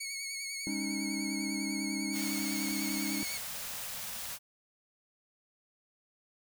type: tone with vibrato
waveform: 15% pulse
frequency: 2213 Hz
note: C#7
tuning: 3 cents flat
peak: -30 dBFS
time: 0-3.38 s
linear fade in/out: 10 ms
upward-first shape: sine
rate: 10 Hz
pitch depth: 38 cents each way
type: chord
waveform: triangle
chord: Ab suspended fourth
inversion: none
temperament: equal with one note detuned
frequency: 203.3 / 277.2 / 311.1 Hz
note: Ab3 / Db4 / Eb4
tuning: -37 / 0 / 0 cents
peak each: -36 dBFS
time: 0.67-3.23 s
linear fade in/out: 0 ms
type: band-stop noise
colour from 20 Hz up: white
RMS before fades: -40 dBFS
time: 2.12-4.39 s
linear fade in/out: 50 ms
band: 240 to 470 Hz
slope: 48 dB/octave
effects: none